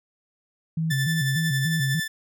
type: tone with vibrato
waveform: sine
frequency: 147.2 Hz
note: D3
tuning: 4 cents sharp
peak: -22 dBFS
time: 0.77-2 s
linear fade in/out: 5 ms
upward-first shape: square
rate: 3.4 Hz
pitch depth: 160 cents each way
type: tone with tremolo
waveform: sawtooth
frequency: 1760 Hz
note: A6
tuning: in tune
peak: -21 dBFS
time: 0.9-2.08 s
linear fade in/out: 10 ms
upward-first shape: sine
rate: 11 Hz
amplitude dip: 45%
effects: none